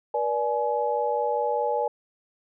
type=tone cluster; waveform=sine; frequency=480.2 / 585 / 844 Hz; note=B4 / D5 / G#5; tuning=-49 / -7 / +28 cents; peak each=-27 / -28 / -26 dBFS; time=0.14-1.88 s; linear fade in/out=5 ms; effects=none